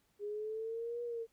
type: linear two-way sweep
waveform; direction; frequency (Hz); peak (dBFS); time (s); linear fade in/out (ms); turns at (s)
sine; up then down; 408.1 to 480.3 to 451.1; -37; 0.19-1.27; 50; 1.03
effects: pink hiss -75 dBFS RMS until 1.32 s